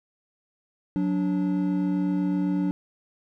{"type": "tone pair together", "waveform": "triangle", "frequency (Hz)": [182.9, 290.8], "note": ["F#3", "D4"], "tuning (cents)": [-20, -17], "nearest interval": "minor sixth", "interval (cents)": 803, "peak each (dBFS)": -23, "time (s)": [0.96, 2.71], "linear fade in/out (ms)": 0, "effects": []}